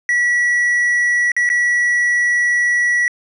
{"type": "tone with dropouts", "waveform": "triangle", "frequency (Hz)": 1939, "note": "B6", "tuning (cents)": -32, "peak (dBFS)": -11, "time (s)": [0.09, 3.08], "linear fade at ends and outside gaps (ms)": 1, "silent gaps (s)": [[1.318, 1.365], [1.491, 1.5]], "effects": ["resampled to 24000 Hz"]}